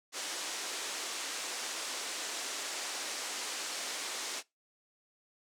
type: band-pass noise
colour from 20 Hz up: white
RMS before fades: -39 dBFS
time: 0.12-4.43 s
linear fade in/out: 50 ms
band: 290 to 8100 Hz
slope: 24 dB/octave
effects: noise-tail reverb RT60 0.2 s tail -22 dB re dry